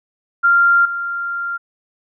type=tone with level steps; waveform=sine; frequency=1390 Hz; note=F6; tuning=9 cents flat; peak=-9 / -20 dBFS; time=0.43-1.58 s; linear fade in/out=20 ms; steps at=0.85 s; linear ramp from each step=5 ms; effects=none